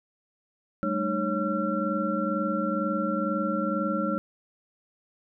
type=tone cluster; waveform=sine; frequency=193.4 / 215.5 / 304.4 / 552 / 1360 Hz; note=G3 / A3 / D#4 / C#5 / F6; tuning=-23 / -36 / -38 / -7 / -46 cents; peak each=-31 dBFS; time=0.83-4.18 s; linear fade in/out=0 ms; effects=none